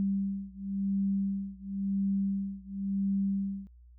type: beating tone pair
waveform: sine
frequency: 196 / 196.95 Hz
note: G3 / G3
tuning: 0 / +8 cents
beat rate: 0.95 Hz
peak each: -31 / -32 dBFS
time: 0-3.67 s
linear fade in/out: 0 ms
effects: added 60 Hz sine -52 dBFS peak until 3.98 s

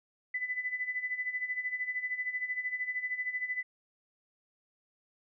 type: tone with tremolo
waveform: sine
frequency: 2000 Hz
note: B6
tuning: 21 cents sharp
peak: -29 dBFS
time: 0.34-3.63 s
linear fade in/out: 5 ms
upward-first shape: sine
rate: 13 Hz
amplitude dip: 75%
effects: none

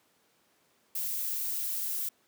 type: noise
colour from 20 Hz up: violet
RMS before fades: -33 dBFS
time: 0.95-2.09 s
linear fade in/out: 5 ms
effects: pink hiss -68 dBFS RMS until 2.27 s + high-pass 200 Hz 12 dB/octave

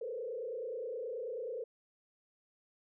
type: tone with frequency modulation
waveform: sine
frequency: 479.8 Hz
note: A#4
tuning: 50 cents sharp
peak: -37 dBFS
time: 0.01-1.64 s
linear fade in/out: 5 ms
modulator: 29.4 Hz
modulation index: 1.6
effects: none

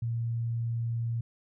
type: tone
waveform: sine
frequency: 116.3 Hz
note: A#2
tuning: 4 cents flat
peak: -28 dBFS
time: 0.02-1.21 s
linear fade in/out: 5 ms
effects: none

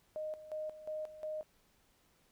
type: tone with tremolo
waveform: sine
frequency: 618 Hz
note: D#5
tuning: 12 cents flat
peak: -37 dBFS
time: 0.16-1.43 s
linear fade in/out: 0 ms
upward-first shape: square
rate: 2.8 Hz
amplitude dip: 75%
effects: pink hiss -71 dBFS RMS until 2.31 s

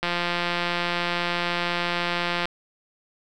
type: click train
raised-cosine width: 0.3 ms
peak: -9 dBFS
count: 423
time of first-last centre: 0.03-2.455 s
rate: 174 Hz
effects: none

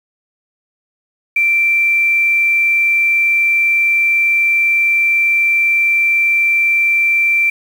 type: tone with quantisation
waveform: sine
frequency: 2349 Hz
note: D7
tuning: in tune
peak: -10 dBFS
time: 1.36-7.5 s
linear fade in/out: 5 ms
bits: 6
effects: none

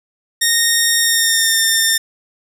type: tone with pitch glide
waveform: 10% pulse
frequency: 1850 to 1807.7 Hz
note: A#6 to A6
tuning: -14 to +46 cents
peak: -3 dBFS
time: 0.41-1.98 s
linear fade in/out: 10 ms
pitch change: -40 cents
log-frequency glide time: 1.01-1.63 s
effects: none

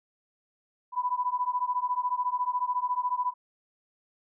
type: beating tone pair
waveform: sine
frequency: 986 / 1000 Hz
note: B5 / B5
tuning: -3 / +21 cents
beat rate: 14 Hz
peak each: -29 dBFS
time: 0.92-3.34 s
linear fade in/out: 50 ms
effects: none

